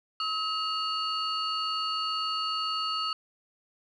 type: tone cluster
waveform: sine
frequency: 1278 / 2831 / 4451 Hz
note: D#6 / F7 / C#8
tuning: +46 / +23 / +6 cents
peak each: -30 / -34 / -32 dBFS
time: 0.2-3.13 s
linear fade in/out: 2 ms
effects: tanh soft clip ceiling -20 dBFS